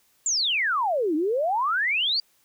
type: exponential two-way sweep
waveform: sine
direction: down then up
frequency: 7490 to 293.7 to 4770 Hz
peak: -21 dBFS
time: 0.26-2.2 s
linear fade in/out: 2 ms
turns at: 1.15 s
effects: white hiss -64 dBFS RMS until 2.44 s